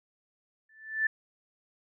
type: tone with exponential growth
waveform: sine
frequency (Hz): 1760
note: A6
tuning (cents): 0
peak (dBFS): -21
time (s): 0.69-1.07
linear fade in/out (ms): 5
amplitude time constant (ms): 81
effects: none